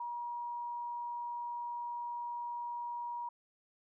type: tone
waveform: sine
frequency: 955 Hz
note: A#5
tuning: 42 cents sharp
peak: -37 dBFS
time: 0-3.29 s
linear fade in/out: 5 ms
effects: none